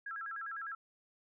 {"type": "tone with vibrato", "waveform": "sine", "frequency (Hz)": 1480, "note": "F#6", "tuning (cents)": 0, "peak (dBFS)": -39, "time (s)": [0.06, 0.75], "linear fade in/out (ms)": 5, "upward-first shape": "square", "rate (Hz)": 9.9, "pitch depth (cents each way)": 180, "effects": []}